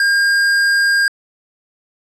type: tone with tanh clipping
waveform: sine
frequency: 1611 Hz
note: G6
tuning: 47 cents sharp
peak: -13 dBFS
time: 0-1.08 s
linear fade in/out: 2 ms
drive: 18 dB
effects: low-pass 9000 Hz 12 dB/octave